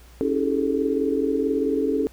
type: tone cluster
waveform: sine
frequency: 276.4 / 320.8 / 393.1 / 419.3 / 437.7 Hz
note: C#4 / E4 / G4 / G#4 / A4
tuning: -5 / -47 / +5 / +17 / -9 cents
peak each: -24 / -28 / -29 / -31 / -24 dBFS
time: 0.21-2.07 s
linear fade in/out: 0 ms
effects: added 60 Hz sine -46 dBFS peak until 2.12 s + pink hiss -53 dBFS RMS until 2.12 s